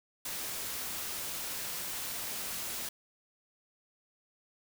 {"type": "noise", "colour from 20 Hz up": "white", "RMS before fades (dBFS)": -38, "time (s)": [0.25, 2.89], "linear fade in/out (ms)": 5, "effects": []}